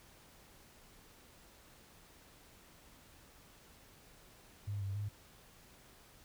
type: tone with pitch steps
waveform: sine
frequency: 101.7 / 98.1 / 103.1 Hz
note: G#2 / G2 / G#2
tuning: -36 / +2 / -12 cents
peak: -36 dBFS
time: 4.67-5.09 s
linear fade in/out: 10 ms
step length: 140 ms
effects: pink hiss -61 dBFS RMS until 6.24 s